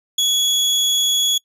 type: tone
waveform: 30% pulse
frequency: 3366 Hz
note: G#7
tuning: 23 cents sharp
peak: -12 dBFS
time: 0.18-1.38 s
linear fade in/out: 5 ms
effects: noise-tail reverb RT60 0.1 s tail -25 dB re dry + resampled to 32000 Hz